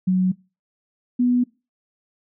sine tone pair in turn, 185 / 246.2 Hz, F#3 / B3, 0 / -5 cents, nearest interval perfect fourth, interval 495 cents, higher second, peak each -15 dBFS, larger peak neither, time 0.07-0.32 / 1.19-1.44 s, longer neither, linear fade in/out 10 ms, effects noise-tail reverb RT60 0.3 s tail -23 dB re dry

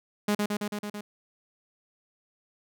sawtooth tone with echo, 207.3 Hz, G#3, 3 cents flat, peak -19 dBFS, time 0.28-0.35 s, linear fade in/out 5 ms, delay 110 ms, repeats 6, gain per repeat -2 dB, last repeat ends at 1.01 s, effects none

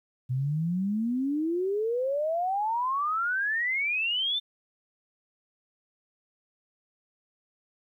sine exponential sweep, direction up, 123.47 to 3612 Hz, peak -25 dBFS, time 0.29-4.4 s, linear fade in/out 20 ms, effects 11-bit

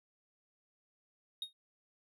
triangle tone with exponential decay, 3729 Hz, A#7, in tune, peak -32 dBFS, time 1.42-1.53 s, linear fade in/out 2 ms, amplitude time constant 22 ms, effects none

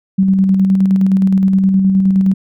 sine tone with tremolo, 191.7 Hz, G3, 38 cents flat, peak -7 dBFS, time 0.18-2.34 s, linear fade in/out 10 ms, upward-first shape square, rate 9.6 Hz, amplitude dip 30%, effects none

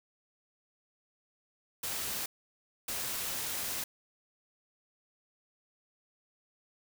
white noise bursts at uneven times, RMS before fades -36 dBFS, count 2, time 1.83-2.26 / 2.88-3.84 s, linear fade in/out 5 ms, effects none

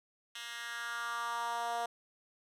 10% pulse tone with high-pass filter sweep, 235 Hz, A#3, 14 cents sharp, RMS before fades -38 dBFS, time 0.35-1.86 s, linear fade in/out 5 ms, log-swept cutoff 2400 to 650 Hz, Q 2.9, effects low-pass 12000 Hz 12 dB/octave

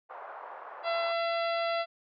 white band-pass noise, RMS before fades -44 dBFS, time 0.09-1.13 s, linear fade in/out 20 ms, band 590 to 1200 Hz, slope 24 dB/octave
harmonic tone, 674 Hz, E5, 38 cents sharp, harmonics 1 / 2 / 3 / 4 / 5 / 6 / 7, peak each -29 / -35 / -39 / -41 / -43 / -45 / -46 dBFS, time 0.83-1.86 s, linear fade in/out 50 ms
effects none

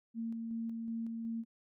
sine tone with tremolo, 228.2 Hz, A#3, 37 cents flat, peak -35 dBFS, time 0.14-1.45 s, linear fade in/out 50 ms, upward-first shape square, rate 2.7 Hz, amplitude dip 25%, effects none

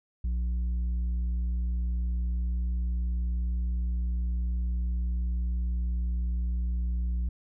sine tone with tanh clipping, 59.8 Hz, A#1, 45 cents sharp, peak -27 dBFS, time 0.24-7.29 s, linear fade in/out 5 ms, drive 5 dB, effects none

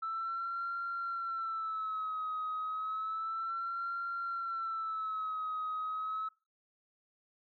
sine tone with vibrato, 1318.5 Hz, E6, in tune, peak -33 dBFS, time 0.02-6.29 s, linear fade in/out 10 ms, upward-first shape sine, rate 0.31 Hz, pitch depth 76 cents each way, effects noise-tail reverb RT60 0.3 s tail -22 dB re dry + tanh soft clip ceiling -30 dBFS

